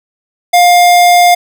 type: tone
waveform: square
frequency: 706 Hz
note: F5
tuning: 19 cents sharp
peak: -4 dBFS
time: 0.53-1.35 s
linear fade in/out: 10 ms
effects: none